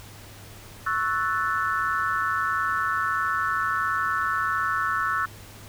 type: chord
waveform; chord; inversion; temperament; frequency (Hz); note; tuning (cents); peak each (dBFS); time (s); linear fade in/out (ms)
sine; F# minor seventh; second; equal; 1108.7 / 1318.5 / 1480 / 1760; C#6 / E6 / F#6 / A6; 0 / 0 / 0 / 0; -29 / -26 / -28 / -31; 0.86-5.26; 10
effects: added 102 Hz sine -46 dBFS peak until 5.68 s + pink hiss -46 dBFS RMS until 5.68 s